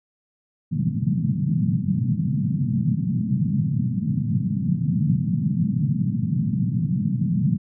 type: band-pass noise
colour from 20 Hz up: white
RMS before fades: -22 dBFS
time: 0.71-7.58 s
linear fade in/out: 20 ms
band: 110 to 210 Hz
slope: 48 dB/octave
effects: none